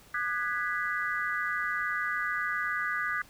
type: chord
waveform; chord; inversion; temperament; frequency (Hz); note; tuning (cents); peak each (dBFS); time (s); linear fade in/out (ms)
sine; G# minor seventh; second; equal with one note detuned; 1213.3 / 1480 / 1661.2 / 1975.5; D#6 / F#6 / G#6 / B6; -44 / 0 / 0 / 0; -34 / -34 / -33 / -35; 0.14-3.22; 5
effects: pink hiss -56 dBFS RMS until 3.29 s